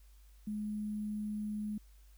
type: tone with sample-and-hold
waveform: sine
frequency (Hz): 210.5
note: G#3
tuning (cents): +24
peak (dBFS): -35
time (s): 0.47-1.78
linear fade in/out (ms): 5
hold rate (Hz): 11025
effects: added 50 Hz sine -56 dBFS peak until 2.17 s + white hiss -70 dBFS RMS until 2.17 s